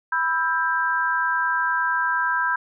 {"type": "chord", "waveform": "sine", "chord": "E minor", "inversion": "second", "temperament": "equal with one note detuned", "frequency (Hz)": [987.8, 1318.5, 1589.9], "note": ["B5", "E6", "G6"], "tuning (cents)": [0, 0, 24], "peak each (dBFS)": [-24, -27, -22], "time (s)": [0.12, 2.56], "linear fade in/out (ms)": 5, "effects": []}